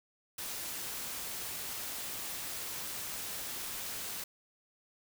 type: noise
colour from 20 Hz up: white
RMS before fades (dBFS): -40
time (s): 0.38-4.24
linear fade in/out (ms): 5
effects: none